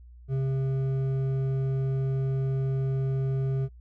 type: tone with hard clipping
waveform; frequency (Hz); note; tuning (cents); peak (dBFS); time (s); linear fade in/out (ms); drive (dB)
sine; 133.9; C3; +40; -26; 0.28-3.69; 50; 7
effects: noise-tail reverb RT60 0.1 s tail -24 dB re dry + added 60 Hz sine -46 dBFS peak until 3.8 s